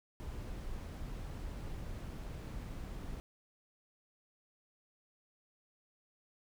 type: noise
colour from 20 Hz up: brown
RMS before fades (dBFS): -43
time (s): 0.2-3.2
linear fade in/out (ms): 0
effects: none